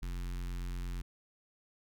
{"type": "tone with notch filter", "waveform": "square", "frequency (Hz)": 44.33, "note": "F1", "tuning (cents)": 27, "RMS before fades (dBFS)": -38, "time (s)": [0.02, 1.02], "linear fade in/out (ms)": 10, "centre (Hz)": 590, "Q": 0.65, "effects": []}